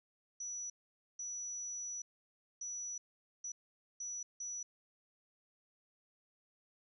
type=tone bursts at uneven times; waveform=sine; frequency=5900 Hz; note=F#8; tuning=6 cents flat; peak=-40 dBFS; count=6; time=0.4-0.7 / 1.19-2.02 / 2.61-2.98 / 3.44-3.52 / 4-4.23 / 4.4-4.63 s; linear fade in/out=5 ms; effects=none